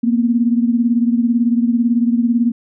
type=beating tone pair; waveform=sine; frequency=233.1 / 251.1 Hz; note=A#3 / B3; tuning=0 / +29 cents; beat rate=18 Hz; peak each=-13 / -18 dBFS; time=0.03-2.52 s; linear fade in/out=10 ms; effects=none